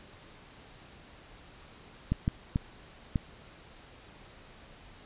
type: clicks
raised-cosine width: 5 ms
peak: -14 dBFS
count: 4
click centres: 2.12 / 2.279 / 2.559 / 3.158 s
effects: pink hiss -53 dBFS RMS until 5.05 s + resampled to 8000 Hz